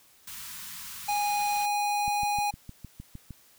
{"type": "band-stop noise", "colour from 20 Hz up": "white", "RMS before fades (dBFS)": -41, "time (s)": [0.27, 1.66], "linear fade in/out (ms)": 5, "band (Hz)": [240, 900], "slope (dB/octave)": 96}
{"type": "tone", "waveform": "square", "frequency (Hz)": 824, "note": "G#5", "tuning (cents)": -14, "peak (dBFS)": -26, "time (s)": [1.08, 2.51], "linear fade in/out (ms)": 10}
{"type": "click train", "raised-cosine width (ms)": 5, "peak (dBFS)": -28, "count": 9, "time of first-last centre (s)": [2.08, 3.307], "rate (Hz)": 6.52}
{"effects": ["white hiss -59 dBFS RMS until 3.58 s"]}